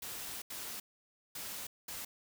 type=noise bursts at uneven times; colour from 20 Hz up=white; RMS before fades=-43 dBFS; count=4; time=0.02-0.42 / 0.5-0.8 / 1.35-1.67 / 1.88-2.05 s; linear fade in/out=5 ms; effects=none